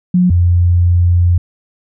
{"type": "tone pair in turn", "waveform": "sine", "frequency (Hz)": [180, 87.69], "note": ["F#3", "F2"], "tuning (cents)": [-47, 8], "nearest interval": "octave", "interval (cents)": 1245, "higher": "first", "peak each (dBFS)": -7, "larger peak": "neither", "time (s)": [[0.14, 0.3], [0.3, 1.38]], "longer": "second", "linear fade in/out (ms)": 5, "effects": []}